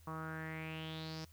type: tone with low-pass filter sweep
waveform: sawtooth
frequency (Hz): 159.1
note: D#3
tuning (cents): +39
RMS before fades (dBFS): -44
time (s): 0.07-1.25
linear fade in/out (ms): 5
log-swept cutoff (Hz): 1100 to 5400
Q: 5.9
effects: added 81 Hz sine -59 dBFS peak until 1.32 s + white hiss -68 dBFS RMS until 1.32 s